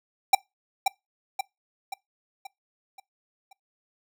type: tone with echo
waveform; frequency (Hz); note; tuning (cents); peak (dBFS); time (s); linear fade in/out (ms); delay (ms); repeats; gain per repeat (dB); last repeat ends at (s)
square; 784; G5; 0; -13; 0.33-0.35; 5; 530; 6; -6; 3.53
effects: noise-tail reverb RT60 0.2 s tail -24 dB re dry